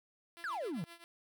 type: tone with tremolo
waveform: 5% pulse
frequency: 339.2 Hz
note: E4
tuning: 50 cents sharp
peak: -37 dBFS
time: 0.37-1.04 s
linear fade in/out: 0 ms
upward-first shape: triangle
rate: 7.7 Hz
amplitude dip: 90%
type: exponential sweep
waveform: triangle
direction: down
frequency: 1760 to 146.83 Hz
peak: -34 dBFS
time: 0.44-0.84 s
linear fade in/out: 0 ms
effects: none